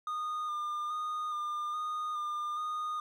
triangle tone with vibrato, 1217 Hz, D#6, 39 cents flat, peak -31 dBFS, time 0.07-3 s, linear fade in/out 2 ms, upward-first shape square, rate 1.2 Hz, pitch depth 19 cents each way, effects none

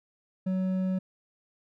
triangle tone with hard clipping, 186.9 Hz, F#3, 18 cents sharp, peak -27 dBFS, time 0.46-0.99 s, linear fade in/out 10 ms, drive 9 dB, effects none

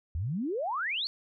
sine exponential sweep, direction up, 72.7 to 4566 Hz, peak -29 dBFS, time 0.15-1.07 s, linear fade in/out 0 ms, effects none

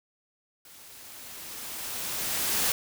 white noise with level ramp, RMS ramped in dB -51 to -25 dBFS, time 0.65-2.72 s, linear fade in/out 2 ms, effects none

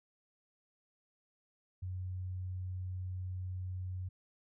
sine tone, 92 Hz, F#2, 9 cents flat, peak -37 dBFS, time 1.82-4.09 s, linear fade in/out 10 ms, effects none

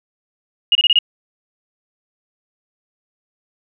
sine tone bursts, 2868 Hz, F7, 45 cents sharp, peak -9 dBFS, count 5, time 0.72-0.988 s, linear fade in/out 2 ms, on 32 ms, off 27 ms, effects none

